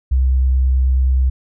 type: tone with vibrato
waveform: sine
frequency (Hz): 64.8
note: C2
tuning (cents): -16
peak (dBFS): -11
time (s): 0.11-1.3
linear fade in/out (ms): 10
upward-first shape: sine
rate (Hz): 9.4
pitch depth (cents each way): 11
effects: none

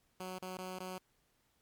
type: tone with dropouts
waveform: 10% pulse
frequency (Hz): 185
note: F#3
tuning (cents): 0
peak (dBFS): -33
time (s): 0.2-0.98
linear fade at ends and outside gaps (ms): 2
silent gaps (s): 0.385-0.423 / 0.571-0.585 / 0.787-0.803
effects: pink hiss -75 dBFS RMS until 1.61 s + MP3 96 kbps

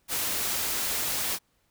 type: noise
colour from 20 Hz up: white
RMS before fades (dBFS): -29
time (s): 0.08-1.39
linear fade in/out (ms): 50
effects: pink hiss -70 dBFS RMS until 1.7 s

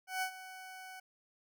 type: tone with ADSR envelope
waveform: 20% pulse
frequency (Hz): 750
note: F#5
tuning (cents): +23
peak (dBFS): -27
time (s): 0.07-1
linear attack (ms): 150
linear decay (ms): 84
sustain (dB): -15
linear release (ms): 7
effects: none

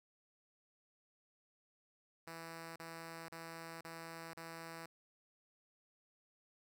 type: tone bursts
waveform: 5% pulse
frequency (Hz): 164.81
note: E3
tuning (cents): 0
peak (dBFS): -36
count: 5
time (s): 2.27-4.86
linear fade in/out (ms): 5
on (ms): 490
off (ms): 35
effects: none

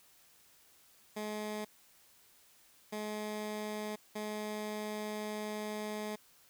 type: tone bursts at uneven times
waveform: 15% pulse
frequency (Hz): 212.2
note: G#3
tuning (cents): +38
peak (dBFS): -31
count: 3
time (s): 1.16-1.65 / 2.92-3.96 / 4.15-6.16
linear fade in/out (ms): 10
effects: white hiss -64 dBFS RMS until 6.49 s

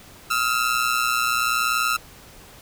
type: ring-modulated tone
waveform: sawtooth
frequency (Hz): 1331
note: E6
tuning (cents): +16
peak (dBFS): -13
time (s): 0.3-1.97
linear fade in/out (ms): 10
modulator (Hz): 60.4
effects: pink hiss -46 dBFS RMS until 2.61 s

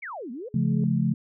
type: exponential two-way sweep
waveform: sine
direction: down then up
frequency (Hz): 2388 to 220 to 544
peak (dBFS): -33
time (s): 0.02-0.49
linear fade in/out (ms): 10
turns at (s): 0.31
type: tone with exponential growth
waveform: sine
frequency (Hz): 422.1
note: G#4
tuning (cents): +28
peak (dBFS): -35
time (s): 0.15-0.84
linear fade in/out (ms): 1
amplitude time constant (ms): 150
type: chord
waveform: sine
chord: Db augmented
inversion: none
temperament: just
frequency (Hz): 138.59 / 173.24 / 216.5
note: Db3 / F3 / A3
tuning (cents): 0 / -14 / -28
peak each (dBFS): -25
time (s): 0.54-1.14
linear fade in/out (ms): 5
effects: none

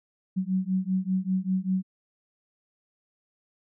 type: beating tone pair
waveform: sine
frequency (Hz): 185 / 190.1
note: F#3 / F#3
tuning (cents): 0 / +47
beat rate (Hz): 5.1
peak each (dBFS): -27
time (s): 0.36-1.83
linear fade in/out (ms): 20
effects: none

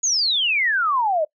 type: exponential sweep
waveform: sine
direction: down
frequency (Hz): 6810 to 590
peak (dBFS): -17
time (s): 0.03-1.25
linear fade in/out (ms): 10
effects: noise-tail reverb RT60 0.1 s tail -22 dB re dry

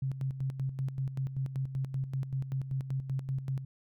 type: tone with tremolo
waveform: sine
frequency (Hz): 133.7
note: C3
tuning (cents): +38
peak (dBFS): -29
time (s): 0.02-3.65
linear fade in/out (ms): 5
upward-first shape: square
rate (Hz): 5.2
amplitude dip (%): 65
effects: none

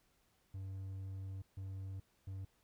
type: tone bursts at uneven times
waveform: triangle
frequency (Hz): 96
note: G2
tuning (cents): -36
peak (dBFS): -40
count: 3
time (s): 0.54-1.42 / 1.57-2 / 2.27-2.45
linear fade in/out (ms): 5
effects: pink hiss -75 dBFS RMS until 2.63 s

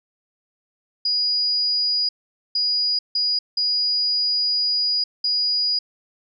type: tone bursts at uneven times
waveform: sine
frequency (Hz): 4900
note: D#8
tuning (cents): -27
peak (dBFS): -18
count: 5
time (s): 1.05-2.09 / 2.55-2.99 / 3.15-3.39 / 3.57-5.04 / 5.24-5.79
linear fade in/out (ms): 5
effects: none

